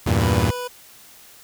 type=chord; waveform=sawtooth; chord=E diminished; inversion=none; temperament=equal; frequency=82.41 / 98 / 116.54 Hz; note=E2 / G2 / Bb2; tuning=0 / 0 / 0 cents; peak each=-17 dBFS; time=0.06-0.51 s; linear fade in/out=10 ms
type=tone; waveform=25% pulse; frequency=493.9 Hz; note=B4; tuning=in tune; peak=-23 dBFS; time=0.2-0.68 s; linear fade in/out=10 ms
effects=white hiss -47 dBFS RMS until 1.43 s